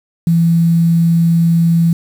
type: tone with quantisation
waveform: sine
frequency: 167.4 Hz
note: E3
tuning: 27 cents sharp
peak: -8 dBFS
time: 0.27-1.93 s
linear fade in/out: 2 ms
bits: 6
effects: none